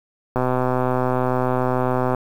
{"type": "click train", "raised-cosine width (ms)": 1, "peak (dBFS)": -7, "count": 228, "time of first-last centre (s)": [0.36, 2.147], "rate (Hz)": 127, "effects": ["7-bit"]}